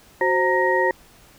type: tone cluster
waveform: sine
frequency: 370.9 / 527 / 923 / 1883 Hz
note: F#4 / C5 / A#5 / A#6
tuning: +4 / +12 / -17 / +17 cents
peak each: -22 dBFS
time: 0.21-0.91 s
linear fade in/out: 2 ms
effects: pink hiss -51 dBFS RMS until 1.38 s